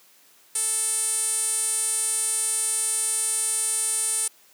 sawtooth tone with band-pass filter, 440 Hz, A4, in tune, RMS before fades -25 dBFS, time 0.55-4.28 s, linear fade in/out 5 ms, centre 9100 Hz, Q 9.2, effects white hiss -56 dBFS RMS until 4.53 s + high-pass 200 Hz 12 dB/octave

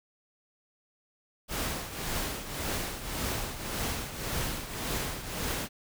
pink noise with tremolo, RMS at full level -31 dBFS, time 1.48-5.69 s, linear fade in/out 50 ms, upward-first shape triangle, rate 1.8 Hz, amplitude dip 70%, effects none

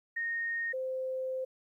sine tone pair in turn, 1852 / 519.7 Hz, A#6 / C5, -12 / -12 cents, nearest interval octave + minor seventh, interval 2200 cents, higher first, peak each -31 / -32 dBFS, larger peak first, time 0.16-0.73 / 0.73-1.45 s, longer second, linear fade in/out 10 ms, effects 12-bit

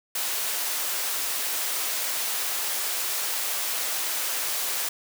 white high-pass noise, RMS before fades -28 dBFS, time 0.15-4.89 s, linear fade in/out 5 ms, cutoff 470 Hz, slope 12 dB/octave, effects none

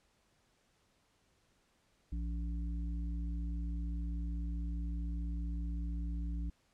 harmonic tone, 57.8 Hz, A#1, 14 cents flat, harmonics 1 / 3 / 5, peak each -35 / -45 / -49 dBFS, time 2.12-6.5 s, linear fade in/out 5 ms, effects pink hiss -73 dBFS RMS until 6.73 s + low-pass 9000 Hz 12 dB/octave

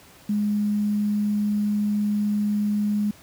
sine tone with quantisation, 207.9 Hz, G#3, 2 cents sharp, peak -20 dBFS, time 0.29-3.11 s, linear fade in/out 5 ms, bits 8, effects pink hiss -50 dBFS RMS until 3.22 s + high-pass 60 Hz 12 dB/octave

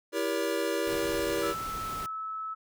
square chord, E diminished seventh, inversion none, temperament just, 329.6 / 395.6 / 474.7 / 569.6 Hz, E4 / G4 / Bb4 / Db5, 0 / +16 / +31 / +47 cents, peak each -34 dBFS, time 0.12-1.55 s, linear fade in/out 50 ms
pink noise, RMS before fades -41 dBFS, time 0.87-2.06 s, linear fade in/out 0 ms
sine tone with pitch glide, 1318.5 to 1301.9 Hz, E6 to E6, 0 to -22 cents, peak -33 dBFS, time 1.42-2.55 s, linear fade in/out 20 ms, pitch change -22 cents, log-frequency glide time 1.64-2.11 s
effects none

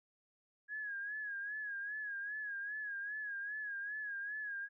sine tone with vibrato, 1661.2 Hz, G#6, in tune, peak -39 dBFS, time 0.68-4.69 s, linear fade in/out 50 ms, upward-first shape sine, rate 2.5 Hz, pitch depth 70 cents each way, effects none

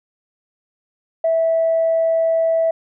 sine tone, 655 Hz, E5, 11 cents flat, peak -13 dBFS, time 1.24-2.71 s, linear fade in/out 5 ms, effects tanh soft clip ceiling -9 dBFS

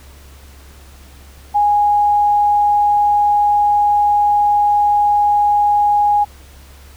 sine tone, 826 Hz, G#5, 10 cents flat, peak -10 dBFS, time 1.54-6.25 s, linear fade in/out 20 ms, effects added 69 Hz sine -39 dBFS peak until 6.96 s + pink hiss -45 dBFS RMS until 6.96 s

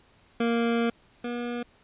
25% pulse tone pair in turn, 233.1 / 240.5 Hz, A#3 / B3, 0 / -46 cents, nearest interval minor second, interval 54 cents, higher second, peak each -19 / -26 dBFS, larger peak first, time 0.4-0.9 / 1.24-1.63 s, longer first, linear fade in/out 5 ms, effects pink hiss -60 dBFS RMS until 1.83 s + resampled to 8000 Hz

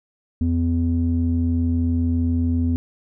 square tone with low-pass filter, 83.7 Hz, E2, 27 cents sharp, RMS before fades -20 dBFS, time 0.41-2.76 s, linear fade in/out 0 ms, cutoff 220 Hz, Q 7.2, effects none

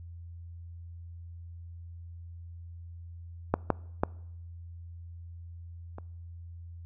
clicks, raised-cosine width 1 ms, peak -9 / -9 / -10 / -27 dBFS, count 4, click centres 3.54 / 3.703 / 4.035 / 5.984 s, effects noise-tail reverb RT60 0.8 s tail -24 dB re dry + added 85 Hz sine -42 dBFS peak until 6.85 s

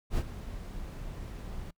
brown noise with ADSR envelope, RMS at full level -27 dBFS, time 0.1-1.71 s, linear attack 78 ms, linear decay 51 ms, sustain -13 dB, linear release 7 ms, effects noise-tail reverb RT60 0.1 s tail -24 dB re dry

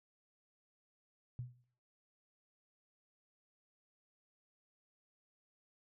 sine tone with exponential decay, 123.47 Hz, B2, in tune, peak -37 dBFS, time 1.39-1.64 s, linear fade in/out 0 ms, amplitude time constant 53 ms, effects noise-tail reverb RT60 0.5 s tail -17 dB re dry

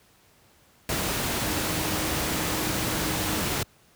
sine tone in noise, 312.4 Hz, D#4, 7 cents sharp, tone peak -35 dBFS, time 1.45-3.43 s, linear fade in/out 2 ms, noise pink, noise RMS -27 dBFS, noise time 0.89-3.63 s, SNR -11 dB, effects pink hiss -59 dBFS RMS until 3.95 s + high-pass 60 Hz 12 dB/octave

